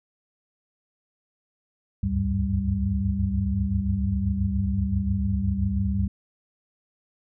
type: tone cluster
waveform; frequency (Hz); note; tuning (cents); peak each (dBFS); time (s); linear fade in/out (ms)
sine; 66.7 / 74.2 / 95.6 / 101.4 / 195.7; C2 / D2 / G2 / G#2 / G3; +34 / +18 / -43 / -41 / -3; -32 / -27 / -30 / -29 / -26; 2.03-6.08; 5
effects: none